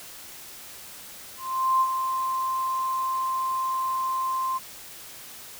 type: tone with ADSR envelope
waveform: sine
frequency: 1046.5 Hz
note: C6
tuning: in tune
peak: -17 dBFS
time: 1.37-4.59 s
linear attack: 440 ms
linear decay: 54 ms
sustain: -7 dB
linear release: 23 ms
effects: white hiss -43 dBFS RMS until 5.59 s